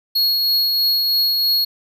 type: tone with tremolo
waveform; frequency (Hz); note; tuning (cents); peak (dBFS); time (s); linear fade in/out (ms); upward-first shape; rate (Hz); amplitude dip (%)
square; 4320; C#8; -45; -14; 0.15-1.65; 10; triangle; 3.1; 30
effects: none